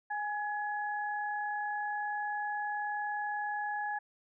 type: tone pair together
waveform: sine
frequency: 830.6 / 1690.2 Hz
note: G#5 / G#6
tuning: 0 / +30 cents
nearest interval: octave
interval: 1230 cents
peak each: -34 / -37 dBFS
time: 0.1-3.99 s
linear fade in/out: 10 ms
effects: none